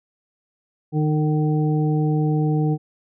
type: harmonic tone with a mistuned harmonic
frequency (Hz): 153.2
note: D#3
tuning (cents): -27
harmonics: 1 / 2 / 3 / 5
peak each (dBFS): -18 / -24 / -28 / -32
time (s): 0.92-2.78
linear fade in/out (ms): 50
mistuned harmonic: 3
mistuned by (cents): -18
effects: none